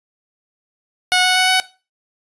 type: tone with pitch steps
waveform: 10% pulse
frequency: 732 / 737.1 / 742.2 / 747.4 Hz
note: F#5 / F#5 / F#5 / F#5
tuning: -19 / -7 / +5 / +17 cents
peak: -4 dBFS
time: 1.12-1.6 s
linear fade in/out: 0 ms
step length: 120 ms
effects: noise-tail reverb RT60 0.3 s tail -17 dB re dry + resampled to 24000 Hz